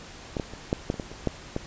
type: clicks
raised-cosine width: 2 ms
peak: -15 / -14 / -25 / -9 / -11 / -24 / -17 / -27 / -10 / -14 dBFS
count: 10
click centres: 0.368 / 0.398 / 0.536 / 0.729 / 0.901 / 0.942 / 0.998 / 1.116 / 1.273 / 1.564 s
effects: pink hiss -44 dBFS RMS until 1.66 s + resampled to 16000 Hz